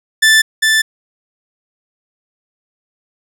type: tone with echo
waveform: sawtooth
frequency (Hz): 1760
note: A6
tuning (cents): 0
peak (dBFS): -3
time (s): 0.22-0.42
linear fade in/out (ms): 10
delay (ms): 400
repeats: 1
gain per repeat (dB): -3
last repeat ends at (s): 0.82
effects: low-pass 12000 Hz 12 dB/octave